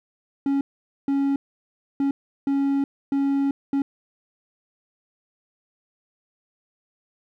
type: tone bursts at uneven times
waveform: triangle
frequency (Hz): 277.2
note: C#4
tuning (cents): 0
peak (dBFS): -17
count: 6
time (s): 0.46-0.61 / 1.08-1.36 / 2-2.11 / 2.47-2.84 / 3.12-3.51 / 3.73-3.82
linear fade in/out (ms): 2
effects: none